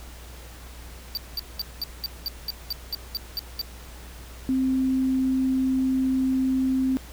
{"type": "tone bursts", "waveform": "square", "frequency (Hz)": 4643, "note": "D8", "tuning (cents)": -21, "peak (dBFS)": -26, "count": 12, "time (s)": [1.15, 3.614], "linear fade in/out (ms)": 0, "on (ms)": 22, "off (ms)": 200}
{"type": "tone", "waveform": "sine", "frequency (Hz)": 261.6, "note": "C4", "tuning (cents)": 0, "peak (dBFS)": -20, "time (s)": [4.49, 6.97], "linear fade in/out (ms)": 0}
{"effects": ["added 60 Hz sine -41 dBFS peak until 7.12 s", "pink hiss -46 dBFS RMS until 7.12 s"]}